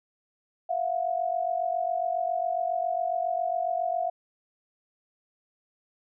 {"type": "tone pair together", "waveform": "sine", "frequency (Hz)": [672.7, 720], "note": ["E5", "F#5"], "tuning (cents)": [35, -47], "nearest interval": "minor second", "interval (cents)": 118, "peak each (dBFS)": -28, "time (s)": [0.69, 4.1], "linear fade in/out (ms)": 10, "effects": []}